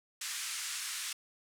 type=band-pass noise; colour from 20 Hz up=white; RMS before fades=-39 dBFS; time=0.21-1.13 s; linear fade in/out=5 ms; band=1300 to 9700 Hz; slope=24 dB/octave; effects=none